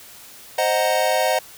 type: chord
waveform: square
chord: C half-diminished seventh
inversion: none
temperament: equal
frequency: 523.3 / 622.3 / 740 / 932.3 Hz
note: C5 / Eb5 / Gb5 / Bb5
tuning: 0 / 0 / 0 / 0 cents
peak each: -24 / -22 / -23 / -27 dBFS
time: 0.58-1.39 s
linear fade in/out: 5 ms
effects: white hiss -43 dBFS RMS until 1.57 s